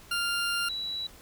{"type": "tone pair in turn", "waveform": ["20% pulse", "sine"], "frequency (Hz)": [1396.9, 3925], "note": ["F6", "B7"], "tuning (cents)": [0, -11], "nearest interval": "octave + tritone", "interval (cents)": 1789, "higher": "second", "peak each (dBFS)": [-22, -31], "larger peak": "first", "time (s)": [[0.11, 0.69], [0.69, 1.07]], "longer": "first", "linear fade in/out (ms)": 5, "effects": ["pink hiss -52 dBFS RMS until 1.21 s"]}